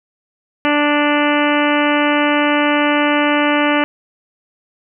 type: harmonic tone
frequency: 293.7 Hz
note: D4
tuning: in tune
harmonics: 1 / 2 / 3 / 4 / 5 / 6 / 7 / 8 / 9 / 10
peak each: -16 / -19 / -21 / -22 / -23 / -24 / -24 / -25 / -26 / -26 dBFS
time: 0.65-3.84 s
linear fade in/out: 0 ms
effects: none